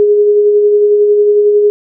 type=tone with tremolo; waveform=sine; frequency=414.9 Hz; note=G#4; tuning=2 cents flat; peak=-4 dBFS; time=0-1.7 s; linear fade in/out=0 ms; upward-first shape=sine; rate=11 Hz; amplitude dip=30%; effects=none